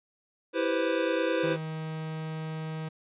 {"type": "chord", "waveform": "square", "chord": "C major seventh", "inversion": "first", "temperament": "equal", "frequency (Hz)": [329.6, 392, 493.9, 523.3], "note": ["E4", "G4", "B4", "C5"], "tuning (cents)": [0, 0, 0, 0], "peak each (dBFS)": [-31, -35, -31, -31], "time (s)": [0.53, 1.58], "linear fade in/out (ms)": 50}
{"type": "tone", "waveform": "45% pulse", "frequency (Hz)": 158.1, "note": "D#3", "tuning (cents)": 28, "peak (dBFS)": -33, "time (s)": [1.43, 2.89], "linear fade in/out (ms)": 10}
{"effects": ["resampled to 8000 Hz"]}